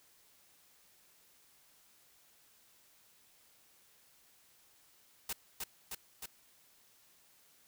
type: noise with echo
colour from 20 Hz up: white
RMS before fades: -38 dBFS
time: 5.29-5.33 s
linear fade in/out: 5 ms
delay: 310 ms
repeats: 3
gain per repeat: -2 dB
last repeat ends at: 6.26 s
effects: white hiss -66 dBFS RMS until 7.67 s